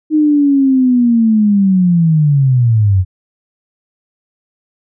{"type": "linear sweep", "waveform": "sine", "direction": "down", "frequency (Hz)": [311.1, 89.3], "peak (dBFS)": -7, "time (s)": [0.1, 3.05], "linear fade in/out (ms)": 50, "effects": []}